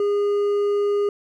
triangle tone with hard clipping, 408.4 Hz, G#4, 29 cents flat, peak -19 dBFS, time 0-1.09 s, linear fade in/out 2 ms, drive 7 dB, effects none

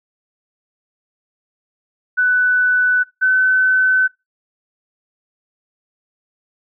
sine tone pair in turn, 1493 / 1517.3 Hz, F#6 / F#6, +15 / +43 cents, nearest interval unison, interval 28 cents, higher second, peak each -11 dBFS, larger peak neither, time 2.17-3.04 / 3.21-4.08 s, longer neither, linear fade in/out 20 ms, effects noise-tail reverb RT60 0.2 s tail -20 dB re dry

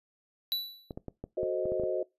square tone with exponential decay, 3951 Hz, B7, in tune, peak -26 dBFS, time 0.52-0.92 s, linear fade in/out 0 ms, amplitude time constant 86 ms
clicks, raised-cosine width 2 ms, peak -25 dBFS, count 9, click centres 0.908 / 0.975 / 1.083 / 1.24 / 1.432 / 1.656 / 1.72 / 1.798 / 1.836 s
sine chord, F# diminished seventh, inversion none, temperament equal, 370 / 440 / 523.3 / 622.3 Hz, F#4 / A4 / C5 / Eb5, 0 / 0 / 0 / 0 cents, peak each -32 / -38 / -34 / -33 dBFS, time 1.37-2.03 s, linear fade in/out 5 ms
effects noise-tail reverb RT60 0.2 s tail -21 dB re dry + resampled to 32000 Hz

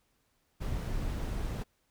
brown noise, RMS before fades -34 dBFS, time 0.6-1.64 s, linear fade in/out 20 ms, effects pink hiss -74 dBFS RMS until 1.9 s

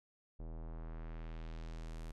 square tone with low-pass filter sweep, 40.5 Hz, E1, 30 cents flat, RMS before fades -45 dBFS, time 0.39-2.12 s, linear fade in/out 10 ms, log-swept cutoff 590 to 12000 Hz, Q 1, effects none

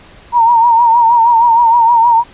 sine tone with vibrato, 932.3 Hz, A#5, in tune, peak -5 dBFS, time 0.32-2.24 s, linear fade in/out 50 ms, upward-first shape triangle, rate 6.4 Hz, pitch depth 77 cents each way, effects pink hiss -40 dBFS RMS until 2.33 s + resampled to 8000 Hz

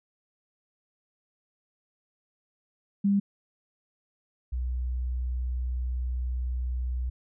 sine tone pair in turn, 200 / 62.16 Hz, G3 / B1, +35 / +12 cents, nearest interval octave + minor sixth, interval 2023 cents, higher first, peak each -20 / -27 dBFS, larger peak first, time 3.04-3.2 / 4.52-7.1 s, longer second, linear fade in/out 10 ms, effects none

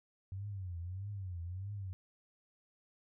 sine tone with vibrato, 93.4 Hz, F#2, 17 cents sharp, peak -39 dBFS, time 0.32-1.93 s, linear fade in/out 0 ms, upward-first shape triangle, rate 1.6 Hz, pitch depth 190 cents each way, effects none

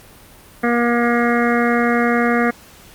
harmonic tone, 237.9 Hz, A#3, 35 cents sharp, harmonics 1 / 2 / 3 / 5 / 6 / 7 / 8 / 9, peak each -17 / -20 / -22 / -24 / -25 / -25 / -26 / -27 dBFS, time 0.63-2.51 s, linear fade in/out 10 ms, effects pink hiss -44 dBFS RMS until 2.94 s + Opus 48 kbps

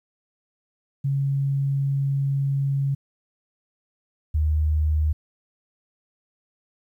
sine tone pair in turn, 138.3 / 76.82 Hz, C#3 / D#2, -4 / -22 cents, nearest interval minor seventh, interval 1018 cents, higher first, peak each -20 / -18 dBFS, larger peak second, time 1.04-2.95 / 4.34-5.13 s, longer first, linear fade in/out 10 ms, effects 10-bit

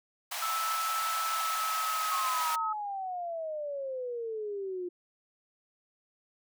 pink high-pass noise, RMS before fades -36 dBFS, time 0.31-2.56 s, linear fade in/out 10 ms, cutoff 690 Hz, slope 48 dB/octave
sine tone with pitch glide, 1312 to 1276.9 Hz, E6 to D#6, -9 to +44 cents, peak -30 dBFS, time 0.42-2.73 s, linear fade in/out 5 ms, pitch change -47 cents, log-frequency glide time 1.32-2.09 s
sine exponential sweep, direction down, 1111 to 350.9 Hz, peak -33 dBFS, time 2.11-4.89 s, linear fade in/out 10 ms
effects none

